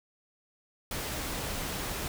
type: noise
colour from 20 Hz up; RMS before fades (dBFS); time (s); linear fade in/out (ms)
pink; -35; 0.91-2.08; 2
effects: none